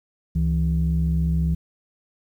sine tone pair together, 69.29 / 163.9 Hz, C#2 / E3, 0 / -10 cents, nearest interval octave + minor third, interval 1490 cents, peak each -20 dBFS, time 0.35-1.55 s, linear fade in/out 10 ms, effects tanh soft clip ceiling -13 dBFS + 9-bit

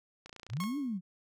click train, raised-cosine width 0.2 ms, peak -30 dBFS, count 12, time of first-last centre 0.26-0.638 s, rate 29.1 Hz
sine linear two-way sweep, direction up then down, 90.6 to 299.1 to 168.2 Hz, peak -32 dBFS, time 0.49-1.01 s, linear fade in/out 50 ms, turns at 0.78 s
sawtooth tone with exponential decay, 1087 Hz, C#6, 34 cents flat, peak -31 dBFS, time 0.6-0.98 s, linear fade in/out 2 ms, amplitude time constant 82 ms
effects none

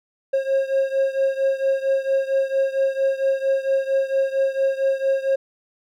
triangle beating tone pair, 538 / 542.4 Hz, C5 / C#5, +48 / -38 cents, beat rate 4.4 Hz, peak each -18 / -21 dBFS, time 0.33-5.36 s, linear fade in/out 10 ms, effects none

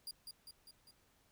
sawtooth tone with echo, 4812 Hz, D8, 41 cents sharp, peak -40 dBFS, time 0.07-0.11 s, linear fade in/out 2 ms, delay 200 ms, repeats 4, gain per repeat -4 dB, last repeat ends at 0.91 s, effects pink hiss -72 dBFS RMS until 1.31 s

